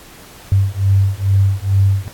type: beating tone pair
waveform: sine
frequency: 96.7 / 99 Hz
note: G2 / G2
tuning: -23 / +18 cents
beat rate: 2.3 Hz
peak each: -14 dBFS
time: 0.52-2.08 s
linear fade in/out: 0 ms
effects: pink hiss -40 dBFS RMS until 2.13 s + AAC 64 kbps